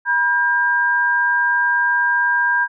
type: tone pair together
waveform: sine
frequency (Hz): 967 / 1602.1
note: B5 / G6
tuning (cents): -37 / +37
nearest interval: major sixth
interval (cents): 874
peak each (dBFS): -20 / -15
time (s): 0.05-2.68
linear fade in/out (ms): 50
effects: none